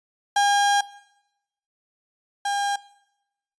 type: tone pair in turn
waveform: 35% pulse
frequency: 810 / 806.3 Hz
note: G#5 / G5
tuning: -43 / +49 cents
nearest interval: unison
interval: 8 cents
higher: first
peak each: -15 / -21 dBFS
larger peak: first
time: 0.36-0.81 / 2.45-2.76 s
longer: first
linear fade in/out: 5 ms
effects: noise-tail reverb RT60 0.9 s tail -20 dB re dry + resampled to 22050 Hz